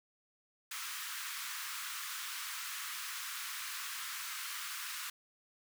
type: high-pass noise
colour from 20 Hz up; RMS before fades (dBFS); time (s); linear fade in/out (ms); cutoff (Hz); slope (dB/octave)
pink; -42; 0.71-5.1; 5; 1100; 48
effects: none